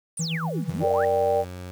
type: exponential two-way sweep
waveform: sine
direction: down then up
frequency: 9956 to 126.9 to 1955 Hz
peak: -29 dBFS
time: 0.17-1.05 s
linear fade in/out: 5 ms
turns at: 0.69 s
type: tone with tremolo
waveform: triangle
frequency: 163.1 Hz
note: E3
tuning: 18 cents flat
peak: -22 dBFS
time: 0.19-0.84 s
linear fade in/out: 10 ms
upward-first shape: sine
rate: 8.3 Hz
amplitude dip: 55%
type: tone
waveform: sawtooth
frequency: 90.5 Hz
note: F#2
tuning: 38 cents flat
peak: -31 dBFS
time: 0.69-1.71 s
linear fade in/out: 0 ms
type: chord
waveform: sine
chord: G minor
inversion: first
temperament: equal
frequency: 466.2 / 587.3 / 784 Hz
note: Bb4 / D5 / G5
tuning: 0 / 0 / 0 cents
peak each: -24 / -22 / -25 dBFS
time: 0.8-1.45 s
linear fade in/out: 50 ms
effects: 8-bit